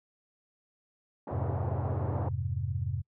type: band-pass noise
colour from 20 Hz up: white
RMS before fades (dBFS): -38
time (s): 1.27-2.29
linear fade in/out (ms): 5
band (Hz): 160 to 840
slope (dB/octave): 24
type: chord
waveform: sine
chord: F minor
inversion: none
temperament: equal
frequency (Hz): 87.31 / 103.83 / 130.81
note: F2 / Ab2 / C3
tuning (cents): 0 / 0 / 0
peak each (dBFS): -34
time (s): 1.31-3.02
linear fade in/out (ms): 20
effects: noise-tail reverb RT60 0.1 s tail -26 dB re dry